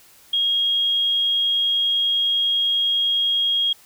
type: tone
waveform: sine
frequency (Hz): 3270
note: G#7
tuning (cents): -28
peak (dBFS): -17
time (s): 0.33-3.73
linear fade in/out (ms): 5
effects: white hiss -51 dBFS RMS until 3.85 s